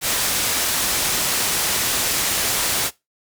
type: low-pass noise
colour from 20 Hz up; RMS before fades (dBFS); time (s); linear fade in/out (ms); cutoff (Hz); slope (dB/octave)
white; -21; 0.01-2.91; 50; 12000; 12
effects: noise-tail reverb RT60 0.2 s tail -20 dB re dry